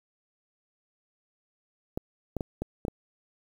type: clicks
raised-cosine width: 2 ms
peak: -17 dBFS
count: 6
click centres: 1.975 / 2.367 / 2.408 / 2.62 / 2.851 / 2.882 s
effects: 8-bit